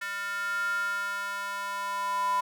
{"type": "tone with high-pass filter sweep", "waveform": "square", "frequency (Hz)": 200, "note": "G3", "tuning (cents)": 35, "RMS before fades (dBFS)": -31, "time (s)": [0.01, 2.41], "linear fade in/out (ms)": 10, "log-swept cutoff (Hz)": [1600, 1000], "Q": 9.1, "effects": []}